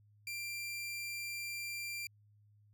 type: tone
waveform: sawtooth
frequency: 2370 Hz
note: D7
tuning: 15 cents sharp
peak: -36 dBFS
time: 0.27-2.07 s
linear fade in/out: 2 ms
effects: added 104 Hz sine -63 dBFS peak until 2.73 s